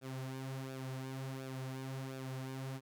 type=tone with flanger; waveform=sawtooth; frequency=132.2 Hz; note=C3; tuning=18 cents sharp; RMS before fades=-43 dBFS; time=0.01-2.81 s; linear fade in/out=50 ms; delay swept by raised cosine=0.97 to 6.07 ms; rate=1.4 Hz; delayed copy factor=-0.65; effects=none